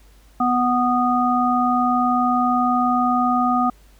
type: harmonic tone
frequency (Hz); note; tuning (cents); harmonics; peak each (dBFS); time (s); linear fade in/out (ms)
246.9; B3; 0; 1 / 3 / 5; -20 / -20 / -20; 0.4-3.7; 5
effects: added 50 Hz sine -48 dBFS peak until 3.99 s + pink hiss -56 dBFS RMS until 3.99 s